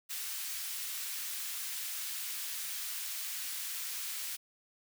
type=high-pass noise; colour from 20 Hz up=white; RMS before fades=-39 dBFS; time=0.09-4.37 s; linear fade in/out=20 ms; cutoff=1700 Hz; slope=12 dB/octave; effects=none